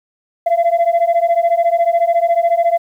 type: beating tone pair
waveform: sine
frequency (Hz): 674 / 688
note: E5 / F5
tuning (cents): +38 / -26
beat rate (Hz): 14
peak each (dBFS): -12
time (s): 0.46-2.78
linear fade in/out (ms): 10
effects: tanh soft clip ceiling -8 dBFS + 8-bit